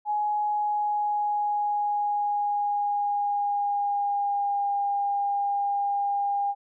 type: tone with pitch glide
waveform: sine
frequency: 837 to 806.6 Hz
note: G#5 to G5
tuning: +13 to +49 cents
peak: -23 dBFS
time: 0.05-6.55 s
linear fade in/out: 50 ms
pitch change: -64 cents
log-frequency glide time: 0.43-4.72 s
effects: none